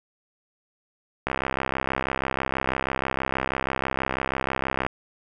click train, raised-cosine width 0.5 ms, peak -9 dBFS, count 239, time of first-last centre 1.27-4.865 s, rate 66.2 Hz, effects none

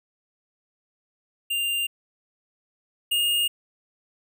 square tone pair in turn, 2794 / 2838 Hz, F7 / F7, 0 / +27 cents, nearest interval unison, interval 27 cents, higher second, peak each -24 / -21 dBFS, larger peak second, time 1.5-1.87 / 3.11-3.48 s, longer neither, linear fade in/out 10 ms, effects none

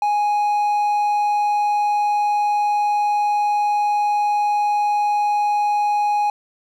triangle tone, 830 Hz, G#5, 1 cent flat, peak -14 dBFS, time 0.02-6.3 s, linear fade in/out 2 ms, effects none

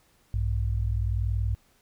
sine tone pair together, 60.11 / 101.1 Hz, B1 / G#2, -46 / -46 cents, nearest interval major sixth, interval 900 cents, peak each -26 / -27 dBFS, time 0.34-1.55 s, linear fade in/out 0 ms, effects pink hiss -64 dBFS RMS until 1.81 s

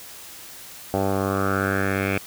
10% pulse tone with low-pass filter sweep, 97.3 Hz, G2, 12 cents flat, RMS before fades -23 dBFS, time 0.94-2.18 s, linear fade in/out 0 ms, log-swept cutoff 810 to 2400 Hz, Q 4.3, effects white hiss -41 dBFS RMS until 2.26 s

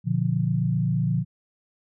sine chord, Bb major, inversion none, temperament equal with one note detuned, 119.61 / 146.83 / 174.61 Hz, Bb2 / D3 / F3, +45 / 0 / 0 cents, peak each -25 dBFS, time 0.04-1.25 s, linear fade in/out 50 ms, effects none

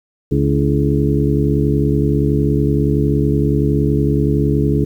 harmonic tone with a mistuned harmonic, 70.7 Hz, C#2, 35 cents sharp, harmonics 1 / 2 / 3 / 4 / 5 / 6, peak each -20 / -16 / -22 / -19 / -22 / -21 dBFS, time 0.31-4.85 s, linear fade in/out 10 ms, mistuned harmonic 5, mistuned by -85 cents, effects 8-bit

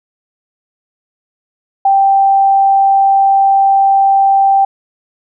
sine tone, 784 Hz, G5, in tune, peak -6 dBFS, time 1.85-4.65 s, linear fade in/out 5 ms, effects none

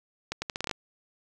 accelerating click train, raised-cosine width 0.2 ms, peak -14 dBFS, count 9, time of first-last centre 0.32-0.712 s, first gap 100 ms, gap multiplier 0.78, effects none

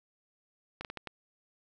slowing click train, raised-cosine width 0.3 ms, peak -23 dBFS, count 5, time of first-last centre 0.81-1.073 s, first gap 38 ms, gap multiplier 1.38, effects none

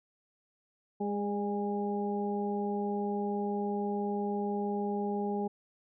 harmonic tone with a mistuned harmonic, 204.3 Hz, G#3, 28 cents flat, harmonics 1 / 2 / 3 / 4, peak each -33 / -34 / -45 / -37 dBFS, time 1-5.48 s, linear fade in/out 10 ms, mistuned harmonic 3, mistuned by -36 cents, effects none

